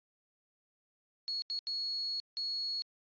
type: tone bursts at uneven times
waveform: sine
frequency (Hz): 4342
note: C#8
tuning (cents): -37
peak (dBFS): -33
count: 4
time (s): 1.28-1.42 / 1.5-1.59 / 1.67-2.2 / 2.37-2.82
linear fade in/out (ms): 0
effects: resampled to 11025 Hz